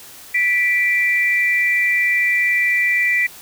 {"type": "tone pair together", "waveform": "sine", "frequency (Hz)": [1966.7, 2349], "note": ["B6", "D7"], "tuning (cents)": [-8, 0], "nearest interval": "minor third", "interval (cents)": 308, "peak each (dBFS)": [-16, -18], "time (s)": [0.34, 3.27], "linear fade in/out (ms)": 10, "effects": ["white hiss -40 dBFS RMS until 3.41 s"]}